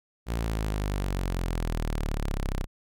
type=exponential sweep; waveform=sawtooth; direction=down; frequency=58.5 to 31.68 Hz; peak=-23 dBFS; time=0.26-2.67 s; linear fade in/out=50 ms; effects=none